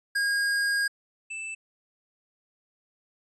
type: tone pair in turn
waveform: square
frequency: 1628 / 2642 Hz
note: G#6 / E7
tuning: -35 / +3 cents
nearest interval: minor sixth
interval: 838 cents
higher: second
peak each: -24 / -34 dBFS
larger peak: first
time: 0.15-0.88 / 1.3-1.55 s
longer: first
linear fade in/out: 10 ms
effects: resampled to 24000 Hz